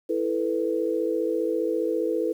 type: chord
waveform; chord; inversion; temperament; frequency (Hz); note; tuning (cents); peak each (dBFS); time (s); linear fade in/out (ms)
sine; E suspended fourth; none; just; 329.6 / 439.5 / 494.4; E4 / A4 / B4; 0 / -2 / +2; -27; 0.09-2.33; 10
effects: 9-bit